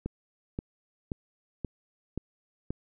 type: click train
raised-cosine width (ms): 3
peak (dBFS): -19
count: 6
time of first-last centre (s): 0.06-2.706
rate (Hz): 1.89
effects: none